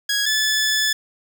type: tone pair in turn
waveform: 15% pulse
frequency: 1660 / 1732.1 Hz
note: G#6 / A6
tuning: -1 / -28 cents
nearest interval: minor second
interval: 73 cents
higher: second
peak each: -12 / -11 dBFS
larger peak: second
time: 0.09-0.26 / 0.26-0.93 s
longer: second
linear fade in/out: 5 ms
effects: none